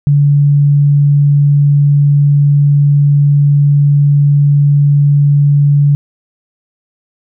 sine tone, 143.8 Hz, D3, 36 cents flat, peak -5 dBFS, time 0.07-5.95 s, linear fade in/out 0 ms, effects none

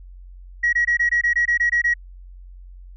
sine tone bursts, 1908 Hz, A#6, 40 cents sharp, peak -14 dBFS, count 11, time 0.63-1.94 s, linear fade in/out 10 ms, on 100 ms, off 21 ms, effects tanh soft clip ceiling -11 dBFS + added 45 Hz sine -38 dBFS peak until 2.96 s

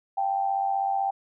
sine tone with amplitude modulation, 784 Hz, G5, in tune, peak -20 dBFS, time 0.17-1.11 s, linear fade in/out 10 ms, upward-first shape sine, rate 95.9 Hz, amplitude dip 65%, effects none

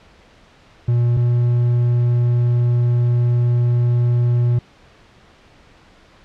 triangle tone pair in turn, 119.8 / 120.63 Hz, A#2 / B2, +48 / -40 cents, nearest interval unison, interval 12 cents, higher second, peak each -11 dBFS, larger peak neither, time 0.88-1.17 / 1.17-4.59 s, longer second, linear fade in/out 5 ms, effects pink hiss -49 dBFS RMS until 6.24 s + low-pass 4000 Hz 12 dB/octave

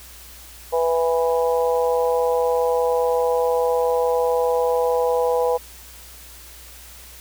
harmonic tone, 164.81 Hz, E3, in tune, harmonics 3 / 4 / 5 / 6, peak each -18 / -27 / -25 / -28 dBFS, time 0.72-5.58 s, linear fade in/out 20 ms, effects added 60 Hz sine -45 dBFS peak until 7.2 s + white hiss -43 dBFS RMS until 7.2 s

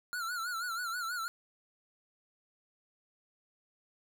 square tone with vibrato, 1401 Hz, F6, 5 cents sharp, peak -35 dBFS, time 0.13-1.28 s, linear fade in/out 0 ms, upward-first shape sine, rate 6.2 Hz, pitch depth 100 cents each way, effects none

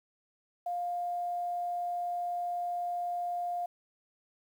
sine tone with quantisation, 704 Hz, F5, 14 cents sharp, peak -31 dBFS, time 0.66-3.66 s, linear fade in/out 5 ms, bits 10, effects none

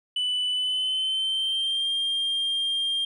sine tone with pitch glide, 2986 to 3200 Hz, F#7 to G7, +15 to +35 cents, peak -21 dBFS, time 0.16-3.05 s, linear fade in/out 5 ms, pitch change +120 cents, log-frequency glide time 0.51-1.9 s, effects tanh soft clip ceiling -22 dBFS

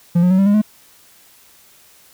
triangle tone with pitch steps, 172.3 / 179.72 / 187.46 / 195.53 / 204 / 212.7 Hz, F3 / F3 / F#3 / G3 / G#3 / G#3, -23 / +50 / +23 / -4 / -31 / +42 cents, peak -8 dBFS, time 0.15-0.618 s, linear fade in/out 10 ms, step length 78 ms, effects white hiss -49 dBFS RMS until 2.13 s

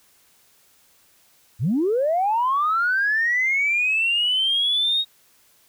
sine linear sweep, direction up, 89.8 to 3775 Hz, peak -17 dBFS, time 1.59-5.05 s, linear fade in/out 50 ms, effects tanh soft clip ceiling -13 dBFS + white hiss -58 dBFS RMS until 5.68 s

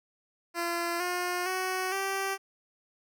10% pulse tone with pitch steps, 342.2 / 357.1 / 372.7 / 389 Hz, F4 / F4 / F#4 / G4, -35 / +39 / +13 / -13 cents, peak -21 dBFS, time 0.54-2.38 s, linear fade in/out 50 ms, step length 460 ms, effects none

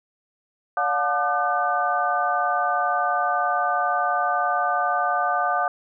sine tone cluster, 576 / 719 / 871 / 1201 / 1516 Hz, D5 / F#5 / A5 / D6 / F#6, -34 / -50 / -18 / +38 / +42 cents, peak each -31 / -23 / -30 / -24 / -28 dBFS, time 0.77-5.68 s, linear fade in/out 2 ms, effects none

